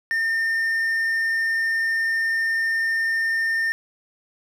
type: tone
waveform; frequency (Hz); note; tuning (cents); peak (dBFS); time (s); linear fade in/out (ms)
triangle; 1812; A#6; -50; -18; 0.11-3.72; 0
effects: none